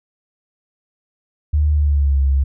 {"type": "tone with pitch glide", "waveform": "sine", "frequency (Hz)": [74.8, 68.2], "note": ["D2", "C#2"], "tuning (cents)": [32, -28], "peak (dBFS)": -12, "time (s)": [1.53, 2.44], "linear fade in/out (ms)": 10, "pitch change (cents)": -160, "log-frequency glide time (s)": [1.74, 2.21], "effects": []}